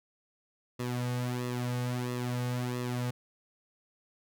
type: tone with flanger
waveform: sawtooth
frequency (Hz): 123.47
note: B2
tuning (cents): 0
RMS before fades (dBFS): -33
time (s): 0.79-3.11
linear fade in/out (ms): 10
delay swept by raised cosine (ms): 1.3 to 3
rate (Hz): 1.5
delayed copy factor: -0.7
effects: none